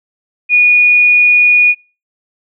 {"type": "tone", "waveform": "sine", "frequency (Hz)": 2454, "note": "D#7", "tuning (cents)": -25, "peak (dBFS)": -4, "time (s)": [0.49, 1.75], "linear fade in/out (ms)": 50, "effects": ["noise-tail reverb RT60 0.3 s tail -22 dB re dry"]}